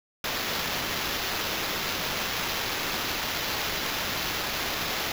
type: noise with sample-and-hold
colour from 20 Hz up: white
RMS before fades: -30 dBFS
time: 0.24-5.12 s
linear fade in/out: 2 ms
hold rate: 8820 Hz
effects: none